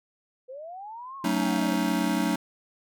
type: linear two-way sweep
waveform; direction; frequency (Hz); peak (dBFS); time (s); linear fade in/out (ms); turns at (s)
sine; up then down; 494 to 1106 to 494; -37; 0.48-1.76; 20; 1.17
type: chord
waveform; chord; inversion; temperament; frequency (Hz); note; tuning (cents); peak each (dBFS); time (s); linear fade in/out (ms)
square; D# half-diminished seventh; first; just; 186.68 / 224 / 280 / 311.1; F#3 / A3 / C#4 / D#4; +16 / +31 / +18 / 0; -30; 1.24-2.36; 5
effects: none